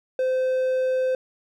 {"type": "tone", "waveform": "triangle", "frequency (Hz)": 516, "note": "C5", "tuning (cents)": -24, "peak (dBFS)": -18, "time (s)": [0.19, 1.15], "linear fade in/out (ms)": 2, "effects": []}